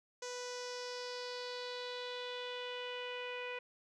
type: tone with low-pass filter sweep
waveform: sawtooth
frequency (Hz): 493.9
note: B4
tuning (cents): 0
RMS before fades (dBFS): -43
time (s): 0.22-3.59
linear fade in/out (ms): 5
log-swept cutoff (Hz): 6300 to 2500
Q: 3.9
effects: none